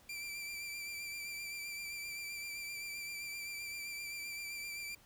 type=tone with vibrato; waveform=sawtooth; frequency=2349 Hz; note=D7; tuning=in tune; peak=-38 dBFS; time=0.09-4.95 s; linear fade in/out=5 ms; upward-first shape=sine; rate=7.7 Hz; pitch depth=27 cents each way; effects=pink hiss -64 dBFS RMS until 5.05 s